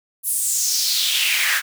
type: noise with high-pass filter sweep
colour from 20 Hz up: pink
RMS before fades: -20 dBFS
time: 0.23-1.62 s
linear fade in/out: 50 ms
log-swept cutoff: 11000 to 1600 Hz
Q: 3.4
effects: none